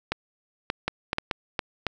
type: clicks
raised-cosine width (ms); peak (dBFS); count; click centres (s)
0.3; -9; 8; 0.12 / 0.701 / 0.88 / 1.131 / 1.184 / 1.312 / 1.592 / 1.867
effects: none